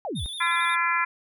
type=exponential sweep; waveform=sine; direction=down; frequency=885 to 49.57 Hz; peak=-28 dBFS; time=0.05-0.26 s; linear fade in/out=0 ms
type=tone with vibrato; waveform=square; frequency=3559 Hz; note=A7; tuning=19 cents sharp; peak=-33 dBFS; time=0.15-0.76 s; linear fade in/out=20 ms; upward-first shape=square; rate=11 Hz; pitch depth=47 cents each way
type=harmonic tone; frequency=340.5 Hz; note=F4; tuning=44 cents flat; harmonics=3 / 4 / 5 / 6 / 7; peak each=-26 / -27 / -28 / -29 / -29 dBFS; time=0.4-1.05 s; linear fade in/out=10 ms
effects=none